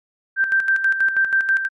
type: tone with tremolo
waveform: sine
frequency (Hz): 1568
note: G6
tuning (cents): 0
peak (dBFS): -13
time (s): 0.36-1.69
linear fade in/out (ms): 50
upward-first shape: square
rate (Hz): 6.2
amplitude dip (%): 60
effects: MP3 48 kbps